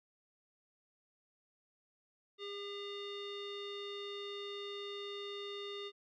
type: tone with low-pass filter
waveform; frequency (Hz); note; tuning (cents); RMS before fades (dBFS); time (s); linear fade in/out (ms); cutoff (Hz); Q
square; 404; G#4; -48; -44; 2.38-5.92; 50; 3500; 6.9
effects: none